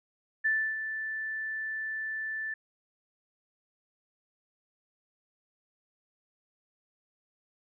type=tone with ADSR envelope; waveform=sine; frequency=1760 Hz; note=A6; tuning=in tune; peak=-23 dBFS; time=0.44-2.54 s; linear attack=17 ms; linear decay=300 ms; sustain=-9 dB; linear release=4 ms; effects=none